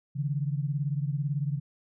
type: beating tone pair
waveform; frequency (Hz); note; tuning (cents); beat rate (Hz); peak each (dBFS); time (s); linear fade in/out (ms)
sine; 139.8 / 157.8; C#3 / D#3; +15 / +25; 18; -28 / -32; 0.15-1.6; 20
effects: none

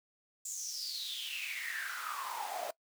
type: noise with high-pass filter sweep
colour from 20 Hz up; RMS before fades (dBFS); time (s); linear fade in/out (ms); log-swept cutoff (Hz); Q
pink; -40; 0.45-2.71; 5; 7400 to 620; 9.4
effects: noise-tail reverb RT60 0.1 s tail -21 dB re dry

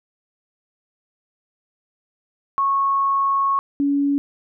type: tone pair in turn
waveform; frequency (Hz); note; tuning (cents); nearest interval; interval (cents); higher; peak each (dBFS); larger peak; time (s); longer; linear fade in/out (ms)
sine; 1100 / 282.7; C#6 / C#4; -14 / +34; 2 octaves; 2352; first; -16; neither; 2.58-3.59 / 3.8-4.18; first; 0
effects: none

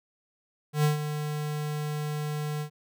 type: tone with ADSR envelope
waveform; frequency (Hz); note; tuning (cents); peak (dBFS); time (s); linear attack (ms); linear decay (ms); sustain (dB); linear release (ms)
square; 150; D3; +37; -20; 0.73-2.7; 110; 130; -10; 89
effects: none

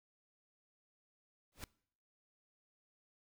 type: noise with exponential growth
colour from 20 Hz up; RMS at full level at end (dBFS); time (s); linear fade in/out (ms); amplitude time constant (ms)
pink; -42; 1.52-1.64; 1; 24
effects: noise-tail reverb RT60 0.6 s tail -23 dB re dry

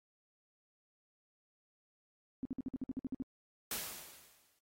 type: tone bursts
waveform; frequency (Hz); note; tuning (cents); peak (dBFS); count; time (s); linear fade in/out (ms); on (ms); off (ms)
sine; 261.6; C4; 0; -35; 11; 2.43-3.223; 0; 23; 54
type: noise with exponential decay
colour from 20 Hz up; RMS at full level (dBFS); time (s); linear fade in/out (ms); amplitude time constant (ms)
white; -37; 3.71-4.59; 2; 190
effects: AAC 48 kbps

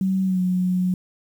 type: tone with pitch glide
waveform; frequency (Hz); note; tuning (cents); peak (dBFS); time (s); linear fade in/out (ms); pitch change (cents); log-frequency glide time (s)
sine; 190 to 182.47; F#3 to F#3; +46 to -24; -18; 0.01-0.94; 2; -70; 0.24-0.41
effects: 8-bit

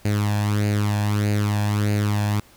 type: tone with flanger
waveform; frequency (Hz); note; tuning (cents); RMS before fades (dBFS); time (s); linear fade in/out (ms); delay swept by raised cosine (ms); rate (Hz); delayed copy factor
sawtooth; 103.83; G#2; 0; -21; 0.05-2.4; 5; 0.44 to 1.2; 1.6; +0.65
effects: pink hiss -52 dBFS RMS until 2.56 s

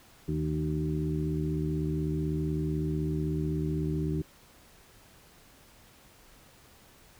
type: harmonic tone with a mistuned harmonic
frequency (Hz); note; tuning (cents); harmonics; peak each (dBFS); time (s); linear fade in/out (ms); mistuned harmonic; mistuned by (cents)
76; D#2; -40; 1 / 2 / 3 / 4 / 5; -35 / -30 / -42 / -34 / -37; 0.28-4.22; 5; 2; +50
effects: pink hiss -57 dBFS RMS until 7.19 s

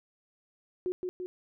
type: tone with echo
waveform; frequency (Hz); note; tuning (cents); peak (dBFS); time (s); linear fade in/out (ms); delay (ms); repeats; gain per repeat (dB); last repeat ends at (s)
sine; 363.9; F#4; -29; -28; 0.86-0.92; 0; 170; 2; -3; 1.26
effects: none

